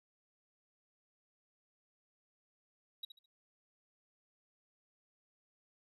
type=tone with echo; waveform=triangle; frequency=3850 Hz; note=B7; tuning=45 cents flat; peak=-38 dBFS; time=3.03-3.05 s; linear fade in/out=5 ms; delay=70 ms; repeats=3; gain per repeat=-11 dB; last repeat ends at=3.26 s; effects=resampled to 32000 Hz